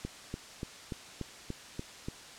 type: click train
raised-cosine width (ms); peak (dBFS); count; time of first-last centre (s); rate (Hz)
3; -23; 8; 0.05-2.085; 3.44
effects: white hiss -49 dBFS RMS until 2.38 s + low-pass 7000 Hz 12 dB/octave